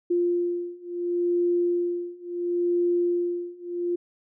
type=beating tone pair; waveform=sine; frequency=349.2 / 349.92 Hz; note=F4 / F4; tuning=0 / +3 cents; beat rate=0.72 Hz; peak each=-26 / -25 dBFS; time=0.1-3.96 s; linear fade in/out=10 ms; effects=none